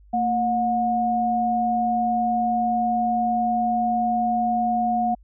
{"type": "tone pair together", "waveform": "sine", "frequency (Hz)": [227.7, 723], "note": ["A#3", "F#5"], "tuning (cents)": [-40, -40], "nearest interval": "octave + minor sixth", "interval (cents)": 2000, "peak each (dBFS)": [-25, -20], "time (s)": [0.13, 5.15], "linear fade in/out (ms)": 10, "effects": ["added 50 Hz sine -48 dBFS peak until 5.23 s"]}